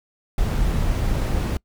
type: noise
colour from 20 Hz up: brown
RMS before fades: -21 dBFS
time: 0.38-1.57 s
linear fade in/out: 2 ms
effects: noise-tail reverb RT60 0.1 s tail -25 dB re dry